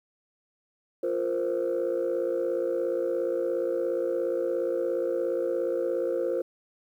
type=chord; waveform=sine; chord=F suspended fourth; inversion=none; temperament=equal; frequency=349.2 / 466.2 / 523.3 Hz; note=F4 / Bb4 / C5; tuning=0 / 0 / 0 cents; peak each=-29 / -29 / -27 dBFS; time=1.03-6.42 s; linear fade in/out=5 ms; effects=tanh soft clip ceiling -20 dBFS + 10-bit